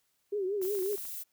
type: tone with vibrato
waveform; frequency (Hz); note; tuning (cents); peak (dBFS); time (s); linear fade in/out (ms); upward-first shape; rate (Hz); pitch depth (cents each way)
sine; 392; G4; 0; -29; 0.32-0.96; 10; triangle; 5.5; 140
type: noise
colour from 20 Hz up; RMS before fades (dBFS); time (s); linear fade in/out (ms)
violet; -40; 0.61-1.24; 20
type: clicks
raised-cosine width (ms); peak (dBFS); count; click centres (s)
0.5; -38; 9; 0.616 / 0.652 / 0.751 / 0.79 / 0.824 / 0.861 / 0.93 / 0.979 / 1.053
effects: white hiss -75 dBFS RMS until 1.32 s